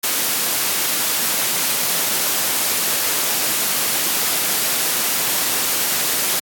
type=noise; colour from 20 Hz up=white; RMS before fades=-19 dBFS; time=0.03-6.4 s; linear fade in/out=10 ms; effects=high-pass 150 Hz 12 dB/octave + AAC 64 kbps